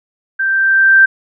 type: tone with level ramp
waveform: sine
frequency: 1568 Hz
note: G6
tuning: in tune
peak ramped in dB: -13 to -3 dBFS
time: 0.39-1.06 s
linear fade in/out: 10 ms
effects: none